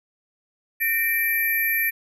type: tone cluster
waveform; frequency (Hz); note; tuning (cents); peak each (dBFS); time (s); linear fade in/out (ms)
sine; 1821 / 2335 / 11680; A#6 / D7 / F#9; -41 / -11 / -24; -24; 0.8-1.91; 20
effects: none